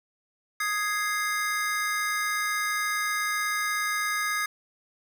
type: chord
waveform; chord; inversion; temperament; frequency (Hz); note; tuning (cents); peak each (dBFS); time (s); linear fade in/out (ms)
square; Ab major; second; equal; 1244.5 / 1661.2 / 2093; Eb6 / Ab6 / C7; 0 / 0 / 0; -31; 0.6-4.46; 5
effects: none